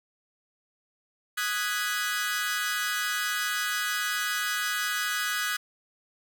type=chord; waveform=sawtooth; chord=G# minor seventh; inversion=second; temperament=equal; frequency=1244.5 / 1480 / 1661.2 / 1975.5 Hz; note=D#6 / F#6 / G#6 / B6; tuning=0 / 0 / 0 / 0 cents; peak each=-30 / -28 / -28 / -32 dBFS; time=1.37-5.57 s; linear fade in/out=10 ms; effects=none